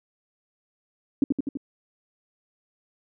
sine tone with echo, 277.2 Hz, C#4, in tune, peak -15 dBFS, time 1.22-1.24 s, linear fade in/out 2 ms, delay 83 ms, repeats 4, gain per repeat -3 dB, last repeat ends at 1.572 s, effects none

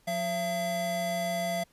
square tone pair together, 179.2 / 676.6 Hz, F3 / E5, +45 / +45 cents, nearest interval octave + major seventh, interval 2300 cents, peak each -36 / -30 dBFS, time 0.07-1.64 s, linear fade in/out 10 ms, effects pink hiss -65 dBFS RMS until 1.72 s + resampled to 32000 Hz

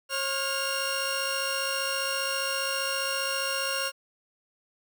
20% pulse tone cluster, 542 / 1417 / 2779 Hz, C#5 / F6 / F7, -39 / +25 / -9 cents, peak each -27 dBFS, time 0.09-3.92 s, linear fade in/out 50 ms, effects none

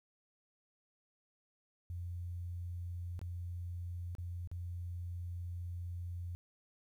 sine tone with dropouts, 87.6 Hz, F2, 6 cents sharp, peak -39 dBFS, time 1.9-6.35 s, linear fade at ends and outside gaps 0 ms, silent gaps 3.192-3.215 / 4.151-4.183 / 4.474-4.515 s, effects 12-bit

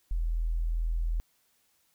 sine tone, 41.2 Hz, E1, in tune, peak -26 dBFS, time 0.11-1.2 s, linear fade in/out 0 ms, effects white hiss -70 dBFS RMS until 1.94 s

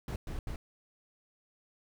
brown noise bursts at uneven times, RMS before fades -37 dBFS, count 3, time 0.08-0.16 / 0.27-0.39 / 0.47-0.56 s, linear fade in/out 2 ms, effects none

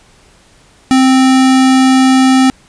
square tone, 261.6 Hz, C4, in tune, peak -6 dBFS, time 0.91-2.5 s, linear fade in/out 0 ms, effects pink hiss -46 dBFS RMS until 2.68 s + resampled to 22050 Hz

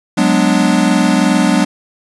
square chord, G# half-diminished seventh, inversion third, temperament equal, 185 / 207.7 / 246.9 / 293.7 Hz, F#3 / G#3 / B3 / D4, 0 / 0 / 0 / 0 cents, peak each -16 dBFS, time 0.17-1.65 s, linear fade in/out 10 ms, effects resampled to 24000 Hz + 7-bit

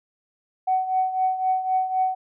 sine tone with tremolo, 750 Hz, F#5, 23 cents sharp, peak -16 dBFS, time 0.67-2.15 s, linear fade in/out 10 ms, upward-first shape triangle, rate 3.9 Hz, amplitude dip 75%, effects tanh soft clip ceiling -12 dBFS

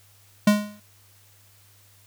square tone with exponential decay, 208 Hz, G#3, 3 cents sharp, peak -12 dBFS, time 0.47-0.8 s, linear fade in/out 5 ms, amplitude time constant 70 ms, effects added 100 Hz sine -57 dBFS peak until 2.06 s + white hiss -57 dBFS RMS until 2.06 s

